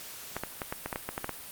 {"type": "clicks", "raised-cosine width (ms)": 0.5, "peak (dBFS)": -17, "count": 11, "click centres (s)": [0.366, 0.436, 0.618, 0.725, 0.86, 0.928, 0.959, 1.09, 1.179, 1.244, 1.293], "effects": ["white hiss -44 dBFS RMS until 1.51 s", "Opus 48 kbps"]}